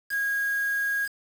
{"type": "tone with quantisation", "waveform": "sine", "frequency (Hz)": 1640, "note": "G#6", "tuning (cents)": -22, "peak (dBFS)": -24, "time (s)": [0.09, 1.09], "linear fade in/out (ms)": 50, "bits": 6, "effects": []}